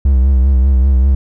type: tone with vibrato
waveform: triangle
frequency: 65.9 Hz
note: C2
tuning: 13 cents sharp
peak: -5 dBFS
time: 0.05-1.15 s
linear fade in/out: 5 ms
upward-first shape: triangle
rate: 5.1 Hz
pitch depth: 90 cents each way
effects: none